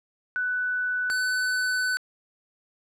sine / square tone pair in turn, 1491 / 1503.1 Hz, F#6 / F#6, +13 / +27 cents, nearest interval unison, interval 14 cents, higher second, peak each -24 dBFS, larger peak neither, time 0.36-1.1 / 1.1-1.97 s, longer second, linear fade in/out 0 ms, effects low-pass 10000 Hz 12 dB/octave

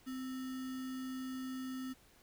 sine tone with sample-and-hold, 259 Hz, C4, 17 cents flat, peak -39 dBFS, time 0.06-1.94 s, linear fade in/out 20 ms, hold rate 1575 Hz, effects pink hiss -65 dBFS RMS until 2.22 s

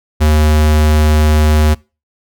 square tone, 76.4 Hz, D#2, 31 cents flat, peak -8 dBFS, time 0.2-1.75 s, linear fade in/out 20 ms, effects noise-tail reverb RT60 0.3 s tail -24 dB re dry

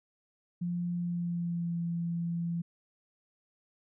sine tone with pitch glide, 174.61 to 169.84 Hz, F3 to F3, 0 to -48 cents, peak -30 dBFS, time 0.61-2.62 s, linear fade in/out 10 ms, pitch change -48 cents, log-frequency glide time 0.94-1.79 s, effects none

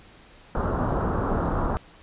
pink low-pass noise, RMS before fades -25 dBFS, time 0.55-1.77 s, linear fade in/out 0 ms, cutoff 1400 Hz, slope 48 dB/octave, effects pink hiss -51 dBFS RMS until 2.02 s + resampled to 8000 Hz

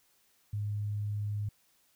sine tone, 103.83 Hz, G#2, in tune, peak -31 dBFS, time 0.53-1.49 s, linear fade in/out 5 ms, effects white hiss -69 dBFS RMS until 1.95 s

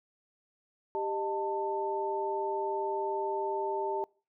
sine tone cluster, 394.4 / 617 / 890 Hz, G4 / D#5 / A5, +11 / -15 / +20 cents, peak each -33 / -38 / -33 dBFS, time 0.95-4.04 s, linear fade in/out 0 ms, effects noise-tail reverb RT60 0.4 s tail -26 dB re dry

